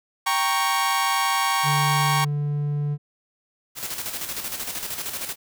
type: chord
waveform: sawtooth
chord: G diminished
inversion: none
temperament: equal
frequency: 784 / 932.3 / 1108.7 Hz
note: G5 / Bb5 / Db6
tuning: 0 / 0 / 0 cents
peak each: -22 / -22 / -19 dBFS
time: 0.26-2.25 s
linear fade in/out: 10 ms
type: tone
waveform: triangle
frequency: 146.2 Hz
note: D3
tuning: 7 cents flat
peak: -20 dBFS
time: 1.63-2.98 s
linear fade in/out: 50 ms
type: noise with tremolo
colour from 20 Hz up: white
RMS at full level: -29 dBFS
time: 3.75-5.36 s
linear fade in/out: 50 ms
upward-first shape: square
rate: 13 Hz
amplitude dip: 50%
effects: none